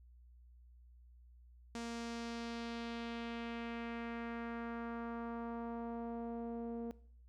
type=tone with low-pass filter sweep; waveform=sawtooth; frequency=233.1 Hz; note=A#3; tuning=in tune; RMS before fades=-43 dBFS; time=1.75-6.91 s; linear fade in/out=0 ms; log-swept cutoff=7100 to 510 Hz; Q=1.5; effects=noise-tail reverb RT60 0.6 s tail -20 dB re dry + added 60 Hz sine -58 dBFS peak until 7.28 s